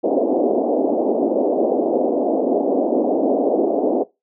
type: band-pass noise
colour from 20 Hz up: pink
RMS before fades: -18 dBFS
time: 0.03-4.04 s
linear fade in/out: 20 ms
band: 250 to 710 Hz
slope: 48 dB/octave
effects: noise-tail reverb RT60 0.2 s tail -20 dB re dry